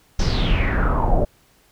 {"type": "noise with low-pass filter sweep", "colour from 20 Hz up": "brown", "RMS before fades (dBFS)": -18, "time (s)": [0.19, 1.25], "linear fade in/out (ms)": 5, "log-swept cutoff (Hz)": [5900, 570], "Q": 5.8, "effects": ["pink hiss -57 dBFS RMS until 1.71 s"]}